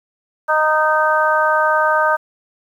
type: harmonic tone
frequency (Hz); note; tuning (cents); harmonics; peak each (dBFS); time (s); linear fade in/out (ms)
309.4; D#4; -10; 2 / 3 / 4 / 5; -18 / -18 / -18 / -18; 0.48-2.17; 20
effects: 8-bit